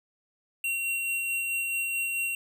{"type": "tone with tremolo", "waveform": "square", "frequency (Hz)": 2743, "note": "F7", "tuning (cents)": -32, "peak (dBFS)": -27, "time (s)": [0.64, 2.35], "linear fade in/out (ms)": 2, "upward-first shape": "sine", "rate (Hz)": 4.6, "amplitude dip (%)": 25, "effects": []}